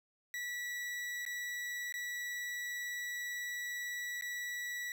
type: tone with dropouts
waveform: 40% pulse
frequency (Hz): 1947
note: B6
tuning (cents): -25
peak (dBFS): -37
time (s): 0.34-4.92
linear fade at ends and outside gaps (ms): 1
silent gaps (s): 1.252-1.263 / 1.924-1.94 / 4.211-4.222
effects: none